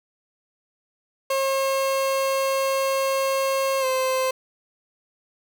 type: tone with pitch glide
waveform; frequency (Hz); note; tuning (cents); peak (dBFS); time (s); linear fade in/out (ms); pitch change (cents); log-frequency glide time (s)
30% pulse; 539 to 520.3; C#5 to C5; -49 to -10; -18; 1.3-4.31; 5; -61; 3.8-3.85
effects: none